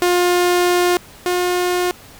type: tone pair in turn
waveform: sawtooth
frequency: 355.1 / 358 Hz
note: F4 / F4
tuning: +29 / +43 cents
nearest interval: unison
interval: 14 cents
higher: second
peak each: -9 / -12 dBFS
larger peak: first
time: 0.02-0.97 / 1.26-1.91 s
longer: first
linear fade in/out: 0 ms
effects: pink hiss -42 dBFS RMS until 2.19 s